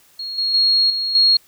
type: tone with level steps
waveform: sine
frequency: 4292 Hz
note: C8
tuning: 43 cents sharp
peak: -25 / -17 / -12 / -19 / -10 dBFS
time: 0.19-1.37 s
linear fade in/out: 5 ms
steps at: 0.38 / 0.54 / 0.9 / 1.15 s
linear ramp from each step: 2 ms
effects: white hiss -53 dBFS RMS until 1.47 s